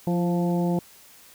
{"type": "harmonic tone with a mistuned harmonic", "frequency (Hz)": 174.9, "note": "F3", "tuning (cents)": 3, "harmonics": [1, 2, 3, 4, 5], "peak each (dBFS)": [-22, -28, -32, -34, -36], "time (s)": [0.07, 0.79], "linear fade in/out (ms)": 2, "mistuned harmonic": 2, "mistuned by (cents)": -32, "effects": ["white hiss -51 dBFS RMS until 1.34 s"]}